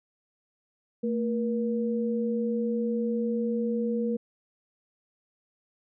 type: tone pair together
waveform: sine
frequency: 225.1 / 477 Hz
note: A3 / A#4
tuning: +40 / +40 cents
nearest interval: octave + minor second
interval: 1300 cents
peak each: -27 / -29 dBFS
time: 1.03-4.17 s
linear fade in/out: 10 ms
effects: none